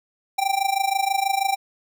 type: tone with amplitude modulation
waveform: square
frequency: 784 Hz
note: G5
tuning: in tune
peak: -17 dBFS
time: 0.38-1.56 s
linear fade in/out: 10 ms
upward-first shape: sine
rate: 26.2 Hz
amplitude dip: 85%
effects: none